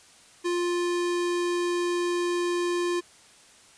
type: tone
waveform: square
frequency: 350.4 Hz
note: F4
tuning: 6 cents sharp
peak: -25 dBFS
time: 0.44-3.01 s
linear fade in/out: 20 ms
effects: white hiss -54 dBFS RMS until 3.77 s + resampled to 22050 Hz